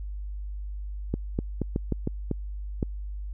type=clicks; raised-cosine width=3 ms; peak=-13 dBFS; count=8; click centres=1.14 / 1.389 / 1.617 / 1.761 / 1.923 / 2.074 / 2.313 / 2.828 s; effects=added 50 Hz sine -32 dBFS peak until 3.33 s